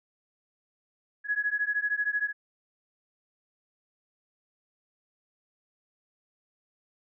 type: beating tone pair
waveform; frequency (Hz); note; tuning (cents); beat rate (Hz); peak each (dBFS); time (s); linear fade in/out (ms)
sine; 1672 / 1685; G#6 / G#6; +11 / +25; 13; -29; 1.24-2.33; 50
effects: none